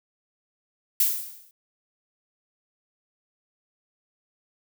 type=noise with exponential decay; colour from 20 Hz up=violet; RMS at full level=-18 dBFS; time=1-1.51 s; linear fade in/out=2 ms; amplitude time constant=110 ms; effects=none